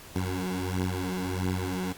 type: beating tone pair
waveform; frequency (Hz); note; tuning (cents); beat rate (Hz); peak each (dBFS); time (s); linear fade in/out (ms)
15% pulse; 91.3 / 92.8; F#2 / F#2; -23 / +6; 1.5; -25; 0.15-1.93; 10
effects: pink hiss -47 dBFS RMS until 1.97 s + Opus 48 kbps